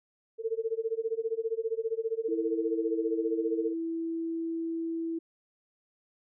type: tone with tremolo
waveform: sine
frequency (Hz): 450.4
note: A4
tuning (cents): +40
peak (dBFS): -25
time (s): 0.38-3.74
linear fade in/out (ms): 50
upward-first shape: sine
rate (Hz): 15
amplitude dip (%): 95
type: tone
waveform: sine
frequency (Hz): 329.6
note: E4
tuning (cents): 0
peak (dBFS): -30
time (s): 2.28-5.19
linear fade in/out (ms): 10
effects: none